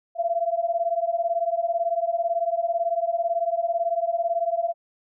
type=beating tone pair; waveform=sine; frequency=671 / 689 Hz; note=E5 / F5; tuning=+31 / -24 cents; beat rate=18 Hz; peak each=-24 / -25 dBFS; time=0.15-4.74 s; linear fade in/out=50 ms; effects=none